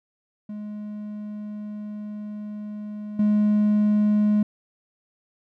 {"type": "tone with level steps", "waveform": "triangle", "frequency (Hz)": 209.7, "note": "G#3", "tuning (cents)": 17, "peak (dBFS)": [-29, -14], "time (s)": [0.49, 4.43], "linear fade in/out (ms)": 5, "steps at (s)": 3.19, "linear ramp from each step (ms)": 5, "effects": ["tanh soft clip ceiling -10 dBFS"]}